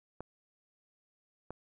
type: clicks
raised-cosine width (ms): 1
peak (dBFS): -27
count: 2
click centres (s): 0.206 / 1.506
effects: none